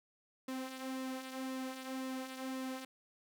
sawtooth tone with flanger, 261.4 Hz, C4, 1 cent flat, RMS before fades -42 dBFS, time 0.48-2.85 s, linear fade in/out 5 ms, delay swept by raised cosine 1.3 to 4 ms, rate 1.9 Hz, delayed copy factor -0.5, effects none

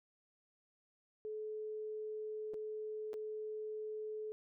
sine tone with dropouts, 430 Hz, A4, 40 cents flat, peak -40 dBFS, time 1.25-4.32 s, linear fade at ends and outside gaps 0 ms, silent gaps 2.536-2.542 / 3.132-3.14 s, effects none

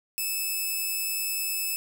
5% pulse tone, 2609 Hz, E7, 18 cents flat, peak -18 dBFS, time 0.18-1.76 s, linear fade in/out 0 ms, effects none

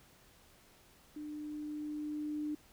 sine tone with level ramp, 300 Hz, D4, 37 cents sharp, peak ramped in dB -41 to -34 dBFS, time 1.16-2.55 s, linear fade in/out 5 ms, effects pink hiss -63 dBFS RMS until 2.72 s

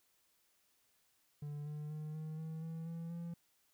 triangle tone with pitch steps, 146.83 / 149.92 / 153.07 / 156.28 / 159.57 / 162.92 / 166.34 / 169.84 Hz, D3 / D3 / D#3 / D#3 / D#3 / E3 / E3 / F3, 0 / +36 / -28 / +8 / +44 / -20 / +16 / -48 cents, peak -39 dBFS, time 1.42-3.34 s, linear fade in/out 5 ms, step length 240 ms, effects white hiss -75 dBFS RMS until 3.73 s

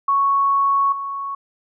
sine tone with level steps, 1108.7 Hz, C#6, in tune, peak -14 / -24 dBFS, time 0.08-1.35 s, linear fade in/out 5 ms, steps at 0.92 s, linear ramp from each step 5 ms, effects none

